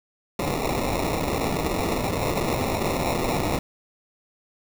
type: noise with sample-and-hold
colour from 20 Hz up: blue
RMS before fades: -25 dBFS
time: 0.39-3.59 s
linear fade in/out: 5 ms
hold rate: 1575 Hz
effects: none